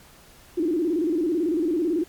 sine tone with vibrato, 329.6 Hz, E4, in tune, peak -20 dBFS, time 0.57-2.04 s, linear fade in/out 10 ms, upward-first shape square, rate 18 Hz, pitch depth 120 cents each way, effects pink hiss -51 dBFS RMS until 2.08 s + MP3 96 kbps

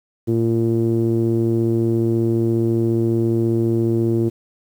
sawtooth tone with low-pass filter, 114.6 Hz, A#2, 29 cents flat, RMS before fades -18 dBFS, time 0.27-4.3 s, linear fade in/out 20 ms, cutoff 350 Hz, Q 4.1, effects 8-bit

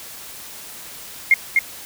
sine tone with echo, 2131 Hz, C7, 31 cents sharp, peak -8 dBFS, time 1.31-1.34 s, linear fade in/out 2 ms, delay 250 ms, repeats 1, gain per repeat -3 dB, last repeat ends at 1.59 s, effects white hiss -37 dBFS RMS until 1.85 s

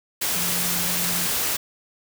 sine tone in noise, 175.9 Hz, F3, 13 cents sharp, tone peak -32 dBFS, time 0.35-1.27 s, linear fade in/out 10 ms, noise white, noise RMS -24 dBFS, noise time 0.21-1.57 s, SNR -11 dB, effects none

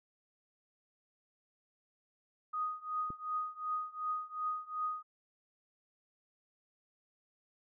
sine tone with tremolo, 1244.5 Hz, D#6, in tune, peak -31 dBFS, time 2.53-5.03 s, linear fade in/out 10 ms, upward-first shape triangle, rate 2.7 Hz, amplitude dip 95%
click, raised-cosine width 3 ms, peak -32 dBFS, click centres 3.104 s
effects none

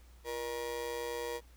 35% pulse tone with amplitude modulation, 475.6 Hz, A#4, 35 cents sharp, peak -31 dBFS, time 0.24-1.41 s, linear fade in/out 50 ms, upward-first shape sine, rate 131 Hz, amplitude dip 75%, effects added 60 Hz sine -55 dBFS peak until 1.56 s + pink hiss -65 dBFS RMS until 1.56 s

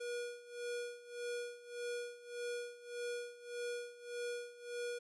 square tone with tremolo, 481.6 Hz, B4, 44 cents flat, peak -39 dBFS, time 0-4.99 s, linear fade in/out 10 ms, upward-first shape sine, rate 1.7 Hz, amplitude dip 85%, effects resampled to 24000 Hz + 13-bit

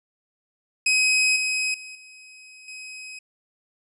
sawtooth tone with level steps, 2532 Hz, D#7, 30 cents sharp, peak -14 / -19 / -34 / -41 / -33 dBFS, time 0.86-3.19 s, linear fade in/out 5 ms, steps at 1.36 / 1.74 / 1.95 / 2.68 s, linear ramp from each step 2 ms, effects resampled to 24000 Hz

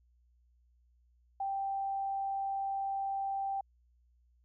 sine tone, 784 Hz, G5, in tune, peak -32 dBFS, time 1.4-3.61 s, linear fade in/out 5 ms, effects added 60 Hz sine -65 dBFS peak until 4.44 s

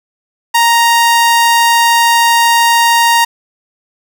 sawtooth tone, 933 Hz, A#5, 1 cent sharp, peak -3 dBFS, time 0.54-3.25 s, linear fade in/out 10 ms, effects none

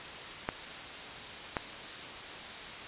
clicks, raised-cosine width 0.5 ms, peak -15 dBFS, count 2, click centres 0.489 / 1.568 s, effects white hiss -42 dBFS RMS until 2.87 s + resampled to 8000 Hz

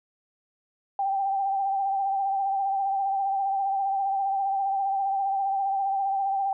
sine tone with vibrato, 784 Hz, G5, in tune, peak -23 dBFS, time 0.99-6.53 s, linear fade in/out 2 ms, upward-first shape triangle, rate 15 Hz, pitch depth 42 cents each way, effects none

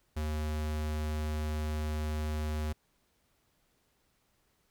square tone, 76.5 Hz, D#2, 29 cents flat, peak -32 dBFS, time 0.16-2.73 s, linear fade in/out 10 ms, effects pink hiss -73 dBFS RMS until 4.7 s

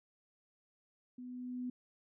sine tone with level ramp, 249.3 Hz, B3, 16 cents sharp, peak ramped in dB -45 to -36 dBFS, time 1.18-1.7 s, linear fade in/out 5 ms, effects none

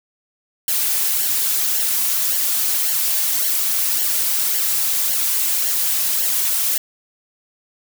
blue noise with flanger, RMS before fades -19 dBFS, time 0.68-6.78 s, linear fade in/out 2 ms, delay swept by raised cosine 0.8 to 4.3 ms, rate 1.8 Hz, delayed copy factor -0.65, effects none

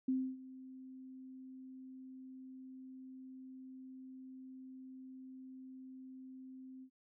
sine tone with ADSR envelope, 260.4 Hz, C4, 8 cents flat, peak -30 dBFS, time 0.08-6.9 s, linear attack 6 ms, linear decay 280 ms, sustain -19 dB, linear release 74 ms, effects none

